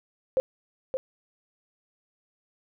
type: tone with echo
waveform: sine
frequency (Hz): 523.3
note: C5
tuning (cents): 0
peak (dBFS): -19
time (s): 0.37-0.4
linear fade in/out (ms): 0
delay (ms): 570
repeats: 1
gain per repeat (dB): -6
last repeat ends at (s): 0.97
effects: none